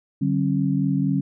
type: tone cluster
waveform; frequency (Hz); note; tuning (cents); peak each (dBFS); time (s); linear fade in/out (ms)
sine; 146.5 / 190.7 / 270.8; D3 / G3 / C#4; -4 / -47 / -40; -23; 0.21-1.21; 10
effects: none